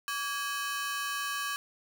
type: ring-modulated tone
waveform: sawtooth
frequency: 1397 Hz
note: F6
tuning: in tune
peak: -25 dBFS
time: 0.08-1.56 s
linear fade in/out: 0 ms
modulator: 252 Hz
effects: none